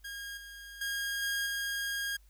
sawtooth tone with level steps, 1627 Hz, G#6, 36 cents flat, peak -36 / -42 / -29 / -27 / -29 dBFS, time 0.04-2.17 s, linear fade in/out 10 ms, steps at 0.37 / 0.81 / 1.22 / 1.46 s, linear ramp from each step 5 ms, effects added 50 Hz sine -57 dBFS peak until 2.29 s + white hiss -70 dBFS RMS until 2.29 s

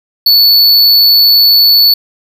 square tone, 4446 Hz, C#8, 4 cents sharp, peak -4 dBFS, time 0.26-1.94 s, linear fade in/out 5 ms, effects none

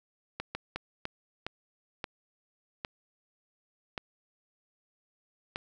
slowing click train, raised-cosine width 0.3 ms, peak -18 dBFS, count 9, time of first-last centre 0.4-5.559 s, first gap 150 ms, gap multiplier 1.4, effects none

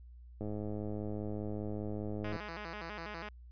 click train, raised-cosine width 2 ms, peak -27 dBFS, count 206, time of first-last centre 0.41-2.362 s, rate 105 Hz
5% pulse tone with vibrato, 186.7 Hz, F#3, 16 cents sharp, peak -30 dBFS, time 2.24-3.29 s, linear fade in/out 5 ms, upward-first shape square, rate 6.1 Hz, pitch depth 200 cents each way
effects added 60 Hz sine -50 dBFS peak until 3.51 s + resampled to 11025 Hz

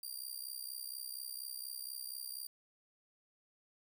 5% pulse tone with amplitude modulation, 4746 Hz, D8, 17 cents sharp, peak -32 dBFS, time 0.03-2.47 s, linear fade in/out 5 ms, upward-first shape sine, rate 64.2 Hz, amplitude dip 85%, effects none

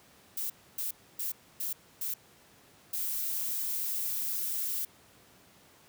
violet noise bursts, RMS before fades -34 dBFS, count 5, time 0.37-2.14 s, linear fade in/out 5 ms, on 130 ms, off 280 ms
violet noise, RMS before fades -33 dBFS, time 2.93-4.85 s, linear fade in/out 5 ms
effects pink hiss -59 dBFS RMS until 5.88 s + high-pass 100 Hz 12 dB/octave

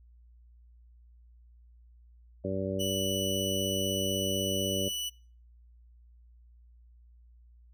harmonic tone, 96 Hz, G2, 36 cents flat, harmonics 1 / 2 / 3 / 4 / 5 / 6, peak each -37 / -36 / -38 / -37 / -39 / -35 dBFS, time 2.44-4.89 s, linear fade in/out 10 ms
sawtooth tone, 2960 Hz, F#7, in tune, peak -29 dBFS, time 2.79-5.1 s, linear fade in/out 20 ms
effects noise-tail reverb RT60 0.4 s tail -23 dB re dry + added 59 Hz sine -54 dBFS peak until 7.73 s

